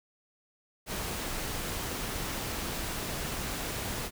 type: noise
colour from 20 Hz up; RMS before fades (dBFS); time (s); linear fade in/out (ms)
pink; -35; 0.86-4.11; 50
effects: none